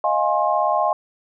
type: chord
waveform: sine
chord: F minor seventh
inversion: third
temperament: equal with one note detuned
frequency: 622.3 / 698.5 / 830.6 / 1064.8 Hz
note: Eb5 / F5 / Ab5 / C6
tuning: 0 / 0 / 0 / +30 cents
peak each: -22 dBFS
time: 0.04-0.93 s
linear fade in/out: 2 ms
effects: none